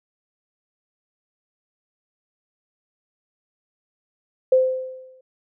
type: tone with exponential decay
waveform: sine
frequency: 517 Hz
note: C5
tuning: 21 cents flat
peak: -10 dBFS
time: 4.52-5.21 s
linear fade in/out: 5 ms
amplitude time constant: 150 ms
effects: none